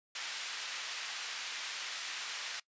pink band-pass noise, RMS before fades -41 dBFS, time 0.15-2.6 s, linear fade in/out 5 ms, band 1800 to 6300 Hz, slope 12 dB/octave, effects noise-tail reverb RT60 0.1 s tail -21 dB re dry + resampled to 16000 Hz

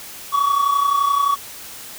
triangle tone pair together, 1124.4 / 1156 Hz, C#6 / D6, +24 / -28 cents, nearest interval unison, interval 48 cents, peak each -14 / -20 dBFS, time 0.32-1.36 s, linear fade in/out 20 ms, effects white hiss -36 dBFS RMS until 1.98 s

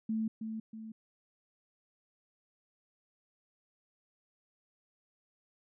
sine tone with echo, 220.7 Hz, A3, 5 cents sharp, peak -30 dBFS, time 0.09-0.28 s, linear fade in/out 5 ms, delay 320 ms, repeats 2, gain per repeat -6 dB, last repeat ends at 0.92 s, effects none

